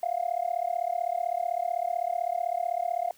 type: tone with amplitude modulation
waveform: sine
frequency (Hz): 700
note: F5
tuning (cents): +4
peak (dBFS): -21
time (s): 0.03-3.11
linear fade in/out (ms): 2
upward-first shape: sine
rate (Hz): 35.8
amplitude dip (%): 100
effects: tanh soft clip ceiling -19 dBFS + white hiss -59 dBFS RMS until 3.17 s